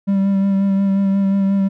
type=tone with vibrato; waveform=triangle; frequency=196 Hz; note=G3; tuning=in tune; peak=-11 dBFS; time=0.07-1.69 s; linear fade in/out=20 ms; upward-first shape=sine; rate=5.6 Hz; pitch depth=20 cents each way; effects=none